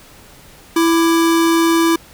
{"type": "tone pair together", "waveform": "square", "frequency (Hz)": [331.4, 1181], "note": ["E4", "D6"], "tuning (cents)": [9, 9], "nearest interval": "octave + minor seventh", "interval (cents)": 2200, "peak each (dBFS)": [-12, -23], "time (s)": [0.76, 1.96], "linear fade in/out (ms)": 5, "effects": ["pink hiss -43 dBFS RMS until 2.13 s"]}